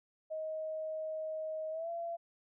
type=tone with pitch glide; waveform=sine; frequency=629 to 678.1 Hz; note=D#5 to E5; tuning=+19 to +49 cents; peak=-36 dBFS; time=0.3-2.17 s; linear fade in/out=20 ms; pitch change=+130 cents; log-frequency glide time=1.71-1.9 s; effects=none